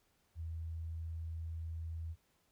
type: tone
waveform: sine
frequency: 81.7 Hz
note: E2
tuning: 15 cents flat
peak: -39 dBFS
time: 0.35-2.16 s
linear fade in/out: 50 ms
effects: pink hiss -75 dBFS RMS until 2.51 s